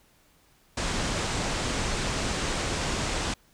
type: low-pass noise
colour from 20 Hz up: pink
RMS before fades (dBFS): -29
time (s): 0.77-3.34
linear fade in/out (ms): 5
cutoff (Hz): 8600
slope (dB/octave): 48
effects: pink hiss -62 dBFS RMS until 3.53 s